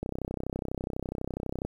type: click train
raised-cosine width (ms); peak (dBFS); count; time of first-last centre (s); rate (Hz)
2; -19; 53; 0.03-1.65; 32.1
effects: 9-bit